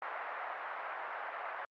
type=band-pass noise; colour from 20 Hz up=pink; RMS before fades=-41 dBFS; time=0.02-1.65 s; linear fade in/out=2 ms; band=670 to 1900 Hz; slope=24 dB/octave; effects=Opus 48 kbps